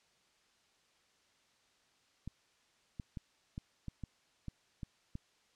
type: clicks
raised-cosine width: 5 ms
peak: -29 dBFS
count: 9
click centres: 2.276 / 2.998 / 3.172 / 3.579 / 3.883 / 4.037 / 4.483 / 4.832 / 5.154 s
effects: white hiss -71 dBFS RMS until 5.55 s + low-pass 6000 Hz 12 dB/octave

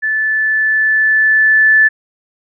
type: tone with level ramp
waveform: sine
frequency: 1746 Hz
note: A6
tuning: 14 cents flat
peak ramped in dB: -13 to -5 dBFS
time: 0.02-1.89 s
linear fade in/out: 20 ms
effects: none

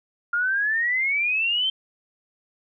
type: exponential sweep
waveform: sine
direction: up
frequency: 1396.9 to 3146 Hz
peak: -20 dBFS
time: 0.33-1.7 s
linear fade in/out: 5 ms
effects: none

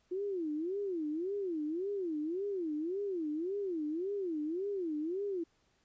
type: tone with vibrato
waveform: sine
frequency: 349.2 Hz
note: F4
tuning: in tune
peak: -33 dBFS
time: 0.11-5.44 s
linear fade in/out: 10 ms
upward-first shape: sine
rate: 1.8 Hz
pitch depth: 270 cents each way
effects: pink hiss -73 dBFS RMS until 5.84 s + resampled to 16000 Hz

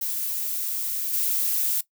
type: noise with level steps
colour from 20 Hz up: violet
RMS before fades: -28 / -24 dBFS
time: 0.01-1.81 s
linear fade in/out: 5 ms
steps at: 1.13 s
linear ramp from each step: 5 ms
effects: noise-tail reverb RT60 0.1 s tail -18 dB re dry

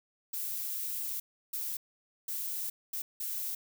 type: noise bursts at uneven times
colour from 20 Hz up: violet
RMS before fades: -36 dBFS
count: 5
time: 0.33-1.2 / 1.53-1.77 / 2.28-2.7 / 2.93-3.02 / 3.2-3.55 s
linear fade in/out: 5 ms
effects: none

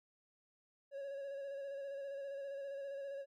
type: tone with vibrato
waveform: triangle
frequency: 554.4 Hz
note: C#5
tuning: in tune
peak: -40 dBFS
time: 0.91-3.26 s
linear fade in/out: 50 ms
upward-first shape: square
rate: 15 Hz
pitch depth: 24 cents each way
effects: none

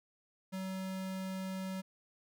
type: tone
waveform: square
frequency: 189.2 Hz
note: F#3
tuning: 39 cents sharp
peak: -38 dBFS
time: 0.52-1.82 s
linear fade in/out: 20 ms
effects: none

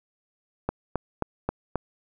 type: click train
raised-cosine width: 1 ms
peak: -11 dBFS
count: 5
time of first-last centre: 0.69-1.757 s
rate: 3.75 Hz
effects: none

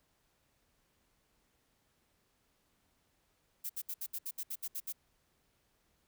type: noise bursts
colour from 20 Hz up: violet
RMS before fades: -39 dBFS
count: 11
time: 3.64-4.926 s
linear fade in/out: 10 ms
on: 56 ms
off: 67 ms
effects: pink hiss -75 dBFS RMS until 6.07 s

